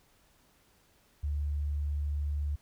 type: tone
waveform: sine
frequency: 73 Hz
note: D2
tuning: 10 cents flat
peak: -29 dBFS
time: 1.23-2.56 s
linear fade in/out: 10 ms
effects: pink hiss -66 dBFS RMS until 2.61 s